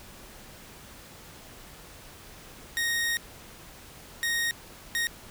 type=tone bursts at uneven times; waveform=sawtooth; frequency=1864.7 Hz; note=A#6; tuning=in tune; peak=-22 dBFS; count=3; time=2.77-3.17 / 4.23-4.51 / 4.95-5.07 s; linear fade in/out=0 ms; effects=pink hiss -48 dBFS RMS until 5.3 s